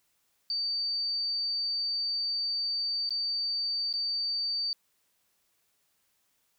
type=tone with dropouts; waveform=sine; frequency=4607 Hz; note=D8; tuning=34 cents flat; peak=-28 dBFS; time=0.5-4.73 s; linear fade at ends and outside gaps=1 ms; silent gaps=3.092-3.106 / 3.928-3.938 s; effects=white hiss -73 dBFS RMS until 6.58 s